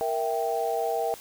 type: chord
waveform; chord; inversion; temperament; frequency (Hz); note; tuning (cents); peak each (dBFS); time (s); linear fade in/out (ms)
sine; E diminished; second; equal; 466.2 / 659.3 / 784; Bb4 / E5 / G5; 0 / 0 / 0; -29; 0.01-1.14; 0
effects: white hiss -46 dBFS RMS until 1.2 s